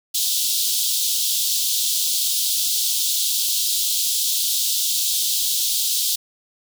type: high-pass noise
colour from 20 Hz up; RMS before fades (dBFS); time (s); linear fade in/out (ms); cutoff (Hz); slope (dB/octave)
pink; -21; 0.14-6.16; 10; 3300; 48
effects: none